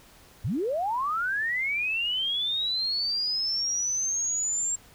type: linear sweep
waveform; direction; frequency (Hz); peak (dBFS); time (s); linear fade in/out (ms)
sine; up; 77.78 to 7480; -25; 0.44-4.76; 10
effects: pink hiss -54 dBFS RMS until 4.94 s